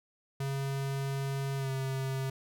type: tone with pitch glide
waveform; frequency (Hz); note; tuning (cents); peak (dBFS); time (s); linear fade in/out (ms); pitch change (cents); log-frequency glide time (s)
square; 137.1 to 133.66; C#3 to C3; -19 to +37; -32; 0.4-2.3; 5; -44; 1.57-1.7
effects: none

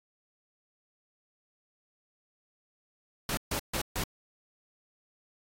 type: noise bursts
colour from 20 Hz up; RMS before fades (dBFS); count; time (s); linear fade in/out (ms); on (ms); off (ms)
pink; -32; 4; 3.29-4.038; 2; 82; 140
effects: AAC 48 kbps

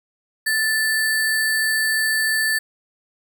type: tone with sample-and-hold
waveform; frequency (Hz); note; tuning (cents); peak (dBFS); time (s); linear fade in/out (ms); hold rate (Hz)
sine; 1757; A6; -3; -17; 0.46-2.59; 10; 6300
effects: none

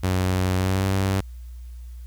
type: tone with pitch glide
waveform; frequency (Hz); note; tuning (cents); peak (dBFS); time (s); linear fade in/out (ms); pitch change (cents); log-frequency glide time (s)
sawtooth; 92.5 to 96.37; F#2 to G2; 0 to -29; -16; 0.03-1.21; 10; +71; 0.56-0.84
effects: added 60 Hz sine -35 dBFS peak until 2.06 s + white hiss -60 dBFS RMS until 2.06 s

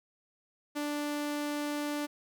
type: tone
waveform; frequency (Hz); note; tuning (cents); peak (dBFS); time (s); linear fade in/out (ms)
sawtooth; 293.7; D4; 0; -28; 0.75-2.07; 20
effects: none

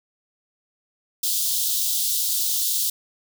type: high-pass noise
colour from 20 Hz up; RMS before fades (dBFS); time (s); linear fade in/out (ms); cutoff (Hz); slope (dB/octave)
white; -23; 1.23-2.9; 5; 3300; 48
effects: none

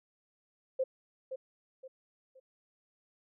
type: tone with echo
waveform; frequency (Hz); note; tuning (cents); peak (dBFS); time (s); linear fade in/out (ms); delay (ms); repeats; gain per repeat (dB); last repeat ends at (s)
sine; 523.3; C5; 0; -27; 0.79-0.84; 10; 520; 3; -9; 2.4
effects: none

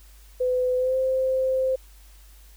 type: tone with pitch glide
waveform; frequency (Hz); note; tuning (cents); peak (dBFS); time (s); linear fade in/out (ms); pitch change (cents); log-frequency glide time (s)
sine; 504 to 522.1; B4 to C5; +35 to -4; -20; 0.4-1.76; 10; +61; 0.77-0.96
effects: added 50 Hz sine -47 dBFS peak until 2.56 s + white hiss -56 dBFS RMS until 2.56 s

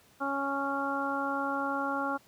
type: harmonic tone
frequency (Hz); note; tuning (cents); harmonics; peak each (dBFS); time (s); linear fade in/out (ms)
277.2; C#4; 0; 1 / 2 / 3 / 4 / 5; -35 / -37 / -35 / -36 / -34; 0.2-2.18; 20
effects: pink hiss -61 dBFS RMS until 2.27 s + high-pass 80 Hz 12 dB/octave

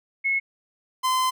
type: tone pair in turn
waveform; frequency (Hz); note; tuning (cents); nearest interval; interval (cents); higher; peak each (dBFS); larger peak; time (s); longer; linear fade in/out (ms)
sine / 45% pulse; 2182 / 1029.8; C#7 / C6; -28 / -28; octave + minor second; 1300; first; -20; neither; 0.24-0.4 / 1.03-1.31; second; 20
effects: none

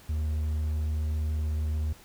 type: tone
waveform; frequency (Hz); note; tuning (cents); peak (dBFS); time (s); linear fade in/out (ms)
triangle; 76.8; D#2; -22; -24; 0.09-1.93; 5
effects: pink hiss -53 dBFS RMS until 2.04 s

